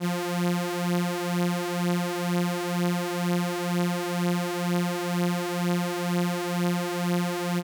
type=beating tone pair; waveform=sawtooth; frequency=174.8 / 176.9 Hz; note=F3 / F3; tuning=+2 / +23 cents; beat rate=2.1 Hz; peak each=-23 / -24 dBFS; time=0-7.63 s; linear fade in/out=50 ms; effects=none